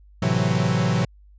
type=chord; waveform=45% pulse; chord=F# half-diminished seventh; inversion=first; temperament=equal; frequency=110 / 130.81 / 164.81 / 185 Hz; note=A2 / C3 / E3 / F#3; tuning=0 / 0 / 0 / 0 cents; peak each=-25 / -24 / -24 / -24 dBFS; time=0.22-1.05 s; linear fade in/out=5 ms; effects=added 50 Hz sine -47 dBFS peak until 1.38 s + resampled to 16000 Hz